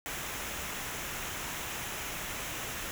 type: noise with comb filter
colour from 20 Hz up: pink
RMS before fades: -38 dBFS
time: 0.06-2.91 s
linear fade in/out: 0 ms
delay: 0.22 ms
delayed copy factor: -0.5
effects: none